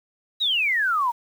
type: exponential sweep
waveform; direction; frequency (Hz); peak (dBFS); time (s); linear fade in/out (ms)
sine; down; 3945 to 912; -19; 0.4-1.12; 20
effects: 8-bit